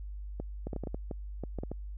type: clicks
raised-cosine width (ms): 2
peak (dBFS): -23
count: 12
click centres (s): 0.4 / 0.67 / 0.732 / 0.763 / 0.837 / 0.872 / 0.945 / 1.112 / 1.437 / 1.587 / 1.635 / 1.716
effects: added 50 Hz sine -38 dBFS peak until 1.97 s